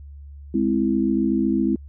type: chord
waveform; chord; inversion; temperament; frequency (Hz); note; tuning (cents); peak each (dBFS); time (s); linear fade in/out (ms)
sine; Ab augmented; none; equal; 207.7 / 261.6 / 329.6; Ab3 / C4 / E4; 0 / 0 / 0; -22; 0.54-1.76; 5
effects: added 71 Hz sine -37 dBFS peak until 1.88 s